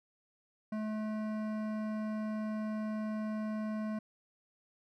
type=tone with hard clipping; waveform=triangle; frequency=215.4 Hz; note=A3; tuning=37 cents flat; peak=-36 dBFS; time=0.72-3.99 s; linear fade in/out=5 ms; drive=18 dB; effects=none